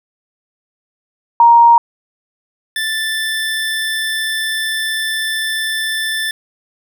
sine / 25% pulse tone pair in turn, 937 / 1764.3 Hz, A#5 / A6, +9 / +4 cents, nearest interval major seventh, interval 1095 cents, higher second, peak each -4 / -13 dBFS, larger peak first, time 1.4-1.78 / 2.76-6.31 s, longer second, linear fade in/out 2 ms, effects none

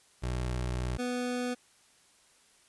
25% pulse tone pair in turn, 61.8 / 247.2 Hz, B1 / B3, +2 / +2 cents, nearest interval 2 octaves, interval 2400 cents, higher second, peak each -27 dBFS, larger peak neither, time 0.22-0.98 / 0.98-1.55 s, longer first, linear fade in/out 20 ms, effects white hiss -63 dBFS RMS until 2.68 s + resampled to 24000 Hz

